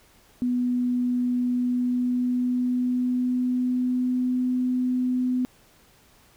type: tone with pitch glide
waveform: sine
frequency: 246.9 to 251.9 Hz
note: B3 to B3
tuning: 0 to +34 cents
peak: -21 dBFS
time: 0.42-5.45 s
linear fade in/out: 0 ms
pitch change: +34 cents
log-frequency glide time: 1.54-4.44 s
effects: pink hiss -57 dBFS RMS until 6.36 s